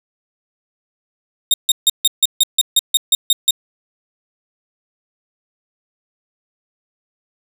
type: tone bursts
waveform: sawtooth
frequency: 3700 Hz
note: A#7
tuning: 14 cents flat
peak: -6 dBFS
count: 12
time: 1.51-3.508 s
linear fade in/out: 2 ms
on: 29 ms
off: 150 ms
effects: none